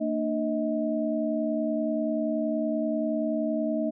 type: tone cluster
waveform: sine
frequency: 228.8 / 299.3 / 633 Hz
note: A#3 / D4 / D#5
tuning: -32 / +33 / +30 cents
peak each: -29 dBFS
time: 0-3.91 s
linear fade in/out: 20 ms
effects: none